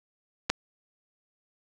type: clicks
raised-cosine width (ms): 0.2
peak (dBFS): -17 / -6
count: 2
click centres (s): 0.496 / 0.5
effects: none